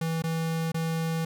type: tone with dropouts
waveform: square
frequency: 163.2 Hz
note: E3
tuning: 17 cents flat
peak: -27 dBFS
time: 0.01-1.25 s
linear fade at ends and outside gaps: 5 ms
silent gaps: 0.222-0.238 / 0.719-0.743 s
effects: none